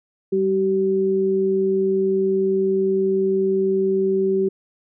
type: tone pair together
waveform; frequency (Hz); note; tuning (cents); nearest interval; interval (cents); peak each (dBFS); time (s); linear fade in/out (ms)
sine; 194.2 / 383.1; G3 / G4; -16 / -40; octave; 1176; -24 / -17; 0.32-4.49; 10
effects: none